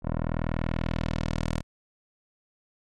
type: tone with low-pass filter sweep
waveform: 10% pulse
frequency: 40.38 Hz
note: E1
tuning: 35 cents flat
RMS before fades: -29 dBFS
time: 0.02-1.63 s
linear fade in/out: 50 ms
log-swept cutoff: 1000 to 8900 Hz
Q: 0.95
effects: none